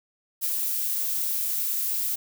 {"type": "noise with ADSR envelope", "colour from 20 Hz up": "violet", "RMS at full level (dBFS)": -25, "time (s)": [0.41, 2.16], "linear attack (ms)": 32, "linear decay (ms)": 29, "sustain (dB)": -2, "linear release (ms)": 12, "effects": []}